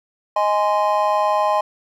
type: chord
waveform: triangle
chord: Ab major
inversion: second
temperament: just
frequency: 623 / 830.6 / 1038.3 Hz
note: Eb5 / Ab5 / C6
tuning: +2 / 0 / -14 cents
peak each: -18 dBFS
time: 0.36-1.61 s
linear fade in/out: 5 ms
effects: none

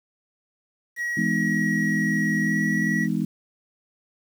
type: tone with pitch glide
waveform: triangle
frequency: 1909 to 1927.8 Hz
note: A#6 to B6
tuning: +41 to -42 cents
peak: -23 dBFS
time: 0.96-3.08 s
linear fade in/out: 50 ms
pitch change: +17 cents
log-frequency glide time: 2.42-2.6 s
type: chord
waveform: sine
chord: E major seventh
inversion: none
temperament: equal with one note detuned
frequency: 164.81 / 207.7 / 250.1 / 311.1 Hz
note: E3 / G#3 / B3 / D#4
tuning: 0 / 0 / +22 / 0 cents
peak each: -27 / -25 / -28 / -30 dBFS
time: 1.17-3.25 s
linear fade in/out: 5 ms
effects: 8-bit

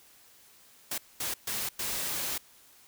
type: noise bursts at uneven times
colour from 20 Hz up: white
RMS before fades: -33 dBFS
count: 4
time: 0.91-0.98 / 1.2-1.34 / 1.47-1.69 / 1.79-2.38 s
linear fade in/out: 5 ms
effects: white hiss -58 dBFS RMS until 2.87 s

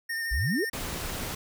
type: tone with vibrato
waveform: square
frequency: 1825 Hz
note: A#6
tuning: 37 cents flat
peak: -30 dBFS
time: 0.09-0.7 s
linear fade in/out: 10 ms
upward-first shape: triangle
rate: 12 Hz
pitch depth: 28 cents each way
type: exponential sweep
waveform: sine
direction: up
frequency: 48.35 to 478.2 Hz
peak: -25 dBFS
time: 0.31-0.65 s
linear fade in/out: 10 ms
type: noise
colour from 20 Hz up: pink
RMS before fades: -34 dBFS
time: 0.73-1.35 s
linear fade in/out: 5 ms
effects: none

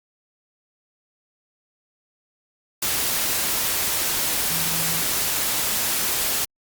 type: tone in noise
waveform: sine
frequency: 164.7 Hz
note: E3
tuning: 1 cent flat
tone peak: -33 dBFS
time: 4.5-5.02 s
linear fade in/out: 5 ms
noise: white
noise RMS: -23 dBFS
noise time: 2.82-6.45 s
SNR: -13 dB
effects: Opus 48 kbps

